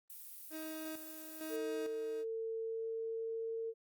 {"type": "noise", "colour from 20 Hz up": "violet", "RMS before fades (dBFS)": -50, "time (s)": [0.1, 1.56], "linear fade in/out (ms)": 0}
{"type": "tone with tremolo", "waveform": "30% pulse", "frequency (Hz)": 315.4, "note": "D#4", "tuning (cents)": 24, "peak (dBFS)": -39, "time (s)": [0.5, 2.25], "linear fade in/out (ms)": 50, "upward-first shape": "square", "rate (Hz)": 1.1, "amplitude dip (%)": 65}
{"type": "tone with pitch glide", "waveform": "sine", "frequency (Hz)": [450, 453.1], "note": ["A4", "A#4"], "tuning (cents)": [39, -49], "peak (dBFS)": -37, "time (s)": [1.49, 3.74], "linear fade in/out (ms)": 50, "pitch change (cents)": 12, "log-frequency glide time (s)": [2.6, 3.55]}
{"effects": ["Opus 32 kbps"]}